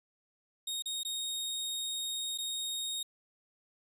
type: tone with dropouts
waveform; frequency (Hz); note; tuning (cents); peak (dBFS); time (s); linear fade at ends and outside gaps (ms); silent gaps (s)
sawtooth; 3729; A#7; 0; -31; 0.67-3.03; 5; 0.823-0.857 / 1.033-1.049 / 2.377-2.384
effects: resampled to 32000 Hz